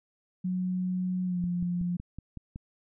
sine tone with pitch glide, 183.1 to 176.05 Hz, F#3 to F3, -18 to +14 cents, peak -27 dBFS, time 0.44-1.97 s, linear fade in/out 10 ms, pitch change -68 cents, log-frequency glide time 1.25-1.41 s
click train, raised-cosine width 5 ms, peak -27 dBFS, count 7, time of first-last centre 1.44-2.559 s, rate 5.36 Hz
effects none

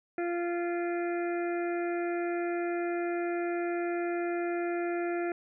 harmonic tone, 346.1 Hz, F4, 16 cents flat, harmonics 1 / 2 / 4 / 5 / 6 / 7, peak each -30 / -36 / -42 / -44 / -46 / -47 dBFS, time 0.18-5.32 s, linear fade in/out 2 ms, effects none

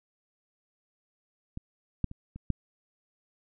clicks, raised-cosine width 5 ms, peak -24 / -14 / -29 / -29 / -14 dBFS, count 5, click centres 1.574 / 2.043 / 2.114 / 2.36 / 2.503 s, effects none

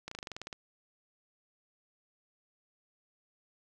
slowing click train, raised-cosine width 0.2 ms, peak -23 dBFS, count 11, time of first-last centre 0.08-0.528 s, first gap 34 ms, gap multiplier 1.06, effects none

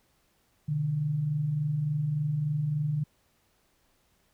sine tone pair together, 126.54 / 150 Hz, B2 / D3, +43 / +37 cents, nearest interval minor third, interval 294 cents, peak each -36 / -26 dBFS, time 0.68-3.04 s, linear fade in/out 10 ms, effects pink hiss -69 dBFS RMS until 4.33 s

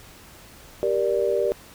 sine chord, G minor, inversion none, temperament just, 392 / 470.4 / 588 Hz, G4 / Bb4 / D5, 0 / +16 / +2 cents, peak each -24 / -24 / -24 dBFS, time 0.83-1.52 s, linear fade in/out 0 ms, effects pink hiss -47 dBFS RMS until 1.74 s

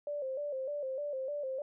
sine tone with vibrato, 554.4 Hz, C#5, in tune, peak -34 dBFS, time 0.07-1.62 s, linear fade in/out 2 ms, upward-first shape square, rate 3.3 Hz, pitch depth 90 cents each way, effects none

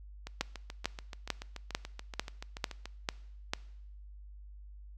two click trains, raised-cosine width 0.2 ms, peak -24 / -13 dBFS, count 19 / 8, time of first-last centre 0.27-2.856 / 0.41-3.535 s, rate 6.96 / 2.24 Hz, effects noise-tail reverb RT60 0.8 s tail -21 dB re dry + added 50 Hz sine -47 dBFS peak until 4.97 s

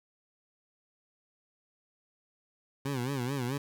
20% pulse tone with vibrato, 130.81 Hz, C3, in tune, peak -26 dBFS, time 2.85-3.58 s, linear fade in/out 5 ms, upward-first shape sine, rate 4.6 Hz, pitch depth 150 cents each way, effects none

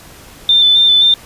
sine tone with vibrato, 3550 Hz, A7, 15 cents sharp, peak -6 dBFS, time 0.49-1.14 s, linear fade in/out 2 ms, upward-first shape square, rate 3.8 Hz, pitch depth 19 cents each way, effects pink hiss -38 dBFS RMS until 1.25 s + resampled to 32000 Hz

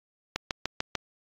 click train, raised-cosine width 0.2 ms, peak -10 dBFS, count 5, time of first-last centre 0.36-0.953 s, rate 6.75 Hz, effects low-pass 7000 Hz 12 dB/octave + AAC 32 kbps

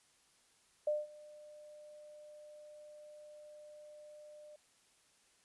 sine tone with ADSR envelope, 600 Hz, D5, 37 cents sharp, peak -29 dBFS, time 0.87-4.56 s, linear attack 5 ms, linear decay 190 ms, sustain -23 dB, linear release 4 ms, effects white hiss -70 dBFS RMS until 5.44 s + resampled to 24000 Hz

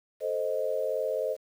sine chord, A diminished, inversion none, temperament equal, 440 / 523.3 / 622.3 Hz, A4 / C5 / Eb5, 0 / 0 / 0 cents, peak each -33 / -30 / -31 dBFS, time 0.2-1.37 s, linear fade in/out 50 ms, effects 9-bit

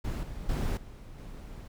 brown noise with level steps, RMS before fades -33 / -40 / -29 / -46 / -43 dBFS, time 0.04-1.68 s, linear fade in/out 10 ms, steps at 0.23 / 0.49 / 0.77 / 1.18 s, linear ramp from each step 2 ms, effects none

